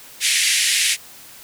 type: band-pass noise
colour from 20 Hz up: pink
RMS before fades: -18 dBFS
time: 0.2-0.97 s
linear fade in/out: 50 ms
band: 1900 to 11000 Hz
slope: 48 dB/octave
effects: white hiss -42 dBFS RMS until 1.43 s